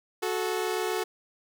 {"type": "tone pair together", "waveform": "sawtooth", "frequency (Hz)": [368.2, 435.5], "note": ["F#4", "A4"], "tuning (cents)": [-8, -18], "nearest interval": "minor third", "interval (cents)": 290, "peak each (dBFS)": -26, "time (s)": [0.22, 1.04], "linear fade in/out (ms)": 10, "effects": []}